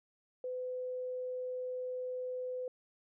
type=tone; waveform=sine; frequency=505 Hz; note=B4; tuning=39 cents sharp; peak=-36 dBFS; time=0.44-2.68 s; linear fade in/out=2 ms; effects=none